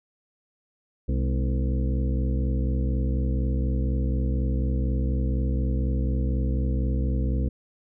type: harmonic tone with a mistuned harmonic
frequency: 64.1 Hz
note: C2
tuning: 35 cents flat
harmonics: 1 / 2 / 3 / 4 / 5 / 7 / 8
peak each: -23 / -29 / -33 / -35 / -37 / -40 / -41 dBFS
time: 1.08-7.49 s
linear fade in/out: 10 ms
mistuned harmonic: 3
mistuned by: +120 cents
effects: none